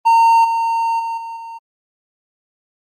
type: tone with level steps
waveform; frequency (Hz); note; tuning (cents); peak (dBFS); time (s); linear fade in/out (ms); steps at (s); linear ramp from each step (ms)
triangle; 916; A#5; -31; -6 / -13 / -18 / -24 / -27; 0.05-1.59; 20; 0.44 / 0.99 / 1.17 / 1.36; 10
effects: Opus 32 kbps